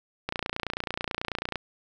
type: click train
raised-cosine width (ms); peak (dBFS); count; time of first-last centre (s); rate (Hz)
0.3; -13; 38; 0.29-1.557; 29.2
effects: none